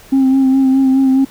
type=tone with vibrato; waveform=sine; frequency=265.9 Hz; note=C4; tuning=28 cents sharp; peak=-6 dBFS; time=0.12-1.25 s; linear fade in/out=10 ms; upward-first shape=sine; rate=4.8 Hz; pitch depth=27 cents each way; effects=tanh soft clip ceiling -6 dBFS + pink hiss -41 dBFS RMS until 1.3 s